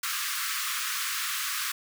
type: high-pass noise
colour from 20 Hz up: pink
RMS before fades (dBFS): -31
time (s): 0.03-1.72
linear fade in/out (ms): 5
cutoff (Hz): 1100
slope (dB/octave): 96
effects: none